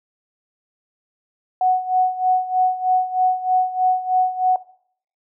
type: tone with tremolo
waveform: sine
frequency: 740 Hz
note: F#5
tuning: in tune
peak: -12 dBFS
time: 1.61-4.56 s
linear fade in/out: 2 ms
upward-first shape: sine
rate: 3.2 Hz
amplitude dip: 80%
effects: noise-tail reverb RT60 0.6 s tail -18 dB re dry